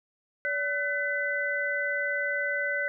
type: tone cluster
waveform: sine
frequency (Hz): 573 / 1512 / 2004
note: D5 / F#6 / B6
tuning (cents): -43 / +37 / +25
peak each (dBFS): -33 / -29 / -31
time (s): 0.45-2.88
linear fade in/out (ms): 0
effects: none